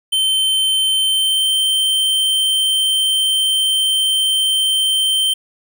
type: tone with pitch glide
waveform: square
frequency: 3097 to 3115 Hz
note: G7 to G7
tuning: -22 to -12 cents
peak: -14 dBFS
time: 0.12-5.34 s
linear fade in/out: 10 ms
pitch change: +10 cents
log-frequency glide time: 0.92-1.52 s
effects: none